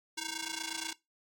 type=ring-modulated tone; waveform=5% pulse; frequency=622.3 Hz; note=D#5; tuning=in tune; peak=-22 dBFS; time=0.17-0.93 s; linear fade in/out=5 ms; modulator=297 Hz; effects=noise-tail reverb RT60 0.2 s tail -20 dB re dry + AAC 48 kbps